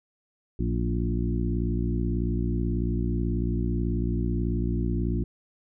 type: harmonic tone with a mistuned harmonic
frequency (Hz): 58.27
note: A#1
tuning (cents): 0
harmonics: 1 / 2 / 3 / 4 / 5 / 6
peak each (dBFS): -27 / -30 / -32 / -33 / -34 / -35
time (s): 0.59-5.24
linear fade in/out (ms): 5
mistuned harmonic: 3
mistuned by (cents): +48
effects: none